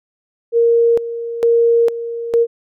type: tone with tremolo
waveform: sine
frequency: 466.2 Hz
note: A#4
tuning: in tune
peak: -9 dBFS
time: 0.52-2.47 s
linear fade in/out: 50 ms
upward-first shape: square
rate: 1.1 Hz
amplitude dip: 75%
effects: none